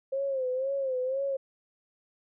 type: tone with vibrato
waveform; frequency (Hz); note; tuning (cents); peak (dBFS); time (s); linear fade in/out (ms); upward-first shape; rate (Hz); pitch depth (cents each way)
sine; 529; C5; +19; -27; 0.12-1.37; 10; sine; 2; 82
effects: none

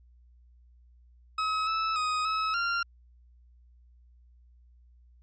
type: tone with pitch steps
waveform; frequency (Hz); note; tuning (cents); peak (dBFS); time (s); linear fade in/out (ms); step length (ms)
40% pulse; 1279 / 1308 / 1253 / 1289 / 1386; D#6 / E6 / D#6 / E6 / F6; +47 / -14 / +12 / -39 / -14; -26; 1.38-2.83; 5; 290
effects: added 60 Hz sine -55 dBFS peak until 5.22 s + resampled to 16000 Hz

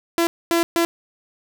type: tone bursts at uneven times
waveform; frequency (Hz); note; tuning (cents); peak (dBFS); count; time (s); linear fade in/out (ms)
sawtooth; 337.3; E4; +40; -12; 3; 0.18-0.27 / 0.51-0.63 / 0.76-0.85; 0
effects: none

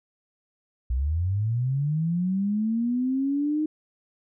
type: linear sweep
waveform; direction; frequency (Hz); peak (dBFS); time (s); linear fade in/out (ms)
sine; up; 58.27 to 311.1; -22; 0.9-3.66; 5
effects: none

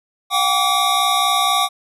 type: tone cluster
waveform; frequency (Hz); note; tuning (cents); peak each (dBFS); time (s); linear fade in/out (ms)
square; 722 / 786 / 1150 / 3745; F#5 / G5 / D6 / A#7; -43 / +4 / -37 / +7; -23 / -22 / -19 / -21; 0.3-1.69; 50
effects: resampled to 32000 Hz

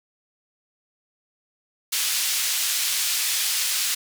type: band-pass noise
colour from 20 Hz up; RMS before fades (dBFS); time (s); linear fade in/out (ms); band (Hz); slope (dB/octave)
pink; -24; 1.92-3.95; 10; 3100 to 16000; 12
effects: none

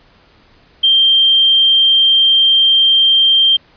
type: tone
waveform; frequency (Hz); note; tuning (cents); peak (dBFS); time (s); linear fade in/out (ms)
sine; 3165; G7; +16; -7; 0.83-3.57; 10
effects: pink hiss -49 dBFS RMS until 3.76 s + resampled to 11025 Hz

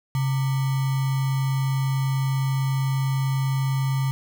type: tone with sample-and-hold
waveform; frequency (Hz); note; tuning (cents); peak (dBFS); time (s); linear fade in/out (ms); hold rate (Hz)
sine; 134.6; C3; +49; -20; 0.15-4.11; 0; 1050
effects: none

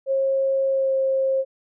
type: tone with pitch glide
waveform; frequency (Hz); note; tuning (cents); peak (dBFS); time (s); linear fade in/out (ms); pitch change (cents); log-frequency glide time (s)
sine; 539 to 533.7; C#5 to C5; -49 to +34; -18; 0.06-1.45; 50; -17; 0.69-0.93
effects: none

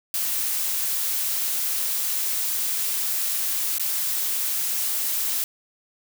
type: noise with dropouts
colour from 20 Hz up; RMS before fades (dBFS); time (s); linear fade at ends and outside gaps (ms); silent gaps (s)
blue; -25; 0.14-5.44; 1; 3.783-3.796
effects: none

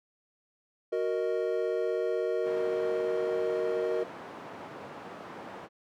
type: chord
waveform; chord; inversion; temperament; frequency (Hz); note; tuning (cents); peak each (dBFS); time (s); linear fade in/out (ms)
triangle; D# minor; first; equal; 370 / 466.2 / 622.3; F#4 / A#4 / D#5; 0 / 0 / 0; -30 / -28 / -32; 0.92-4.04; 10
type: band-pass noise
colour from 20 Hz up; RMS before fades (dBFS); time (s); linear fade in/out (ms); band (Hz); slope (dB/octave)
white; -44; 2.43-5.69; 50; 170 to 960; 12
effects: none

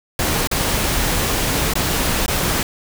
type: noise with dropouts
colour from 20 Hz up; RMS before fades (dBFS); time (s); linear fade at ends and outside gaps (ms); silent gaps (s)
pink; -19; 0.19-2.63; 2; 0.473-0.513 / 1.737-1.754 / 2.262-2.28
effects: none

